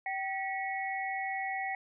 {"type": "tone cluster", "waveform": "sine", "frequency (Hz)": [771, 1931, 2206], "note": ["G5", "B6", "C#7"], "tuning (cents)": [-29, -39, -9], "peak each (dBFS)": [-35, -37, -39], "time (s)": [0.06, 1.75], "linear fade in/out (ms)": 2, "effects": []}